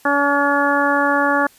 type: harmonic tone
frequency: 284.4 Hz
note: C#4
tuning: 45 cents sharp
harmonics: 1 / 2 / 3 / 4 / 5 / 6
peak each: -21 / -21 / -21 / -21 / -21 / -21 dBFS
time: 0.05-1.47 s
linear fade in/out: 5 ms
effects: white hiss -50 dBFS RMS until 1.58 s + resampled to 32000 Hz